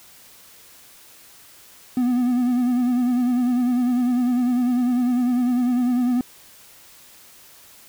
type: tone with vibrato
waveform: triangle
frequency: 246.9 Hz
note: B3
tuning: in tune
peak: -15 dBFS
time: 1.97-6.21 s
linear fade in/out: 2 ms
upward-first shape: sine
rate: 10 Hz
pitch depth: 48 cents each way
effects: white hiss -48 dBFS RMS until 7.88 s